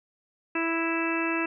harmonic tone, 330 Hz, E4, 2 cents sharp, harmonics 1 / 2 / 3 / 4 / 5 / 6 / 7 / 8, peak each -28 / -37 / -35 / -35 / -35 / -38 / -39 / -31 dBFS, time 0.55-1.46 s, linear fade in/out 5 ms, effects none

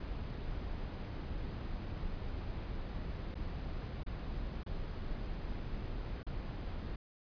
brown noise with dropouts, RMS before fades -40 dBFS, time 0-6.96 s, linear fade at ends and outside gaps 5 ms, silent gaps 3.344-3.353 / 4.034-4.063 / 4.634-4.662 / 6.231-6.266 s, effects resampled to 11025 Hz

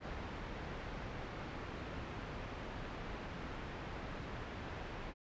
pink low-pass noise, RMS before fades -45 dBFS, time 0-5.14 s, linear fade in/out 50 ms, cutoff 2300 Hz, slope 12 dB/octave, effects resampled to 16000 Hz

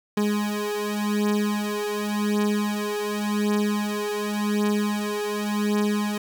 30% pulse beating tone pair, 207.7 / 208.59 Hz, G#3 / G#3, 0 / +8 cents, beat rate 0.89 Hz, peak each -23 dBFS, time 0.17-6.18 s, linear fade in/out 5 ms, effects 9-bit

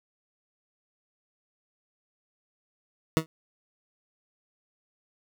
20% pulse tone with exponential decay, 160 Hz, D#3, 49 cents sharp, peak -11 dBFS, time 3.17-3.26 s, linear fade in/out 0 ms, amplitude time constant 19 ms, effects none

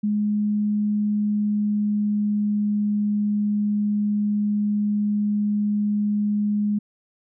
sine tone with pitch glide, 208.9 to 207.7 Hz, G#3 to G#3, +10 to 0 cents, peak -19 dBFS, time 0.03-6.79 s, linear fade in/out 10 ms, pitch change -10 cents, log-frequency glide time 0.9-2.93 s, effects none

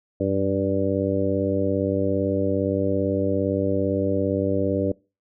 harmonic tone with a mistuned harmonic, 97.6 Hz, G2, 7 cents flat, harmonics 1 / 2 / 3 / 4 / 5 / 6, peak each -28 / -29 / -25 / -29 / -26 / -27 dBFS, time 0.2-4.92 s, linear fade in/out 5 ms, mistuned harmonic 1, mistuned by -21 cents, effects noise-tail reverb RT60 0.3 s tail -23 dB re dry

